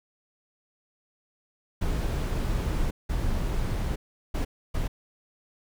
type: noise bursts at uneven times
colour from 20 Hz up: brown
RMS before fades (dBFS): -27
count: 4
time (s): 1.81-2.91 / 3.09-3.96 / 4.34-4.45 / 4.74-4.88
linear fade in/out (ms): 10
effects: none